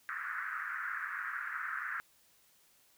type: band-pass noise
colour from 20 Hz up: pink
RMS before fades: -39 dBFS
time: 0.09-2 s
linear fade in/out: 0 ms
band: 1300 to 1800 Hz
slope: 48 dB/octave
effects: white hiss -67 dBFS RMS until 2.97 s